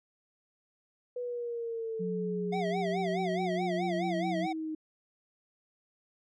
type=exponential sweep; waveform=sine; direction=down; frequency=493.9 to 311.1 Hz; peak=-33 dBFS; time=1.16-4.75 s; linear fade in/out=5 ms
type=tone; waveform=sine; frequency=180.2 Hz; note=F#3; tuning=45 cents flat; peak=-33 dBFS; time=1.99-4.47 s; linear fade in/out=20 ms
type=tone with vibrato; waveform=square; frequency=698.5 Hz; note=F5; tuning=in tune; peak=-33 dBFS; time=2.52-4.53 s; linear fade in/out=10 ms; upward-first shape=sine; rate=4.7 Hz; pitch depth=170 cents each way
effects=low-pass 4000 Hz 12 dB/octave